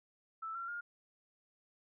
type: tone with pitch steps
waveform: sine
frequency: 1318.5 / 1366.6 / 1416.4 Hz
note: E6 / F6 / F6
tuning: 0 / -38 / +24 cents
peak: -39 dBFS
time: 0.42-0.81 s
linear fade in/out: 10 ms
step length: 130 ms
effects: none